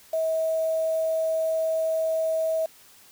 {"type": "tone with quantisation", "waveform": "sine", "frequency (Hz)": 643, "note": "E5", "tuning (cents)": -43, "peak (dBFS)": -22, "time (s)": [0.13, 2.66], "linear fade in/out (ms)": 5, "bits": 7, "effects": ["white hiss -53 dBFS RMS until 3.11 s"]}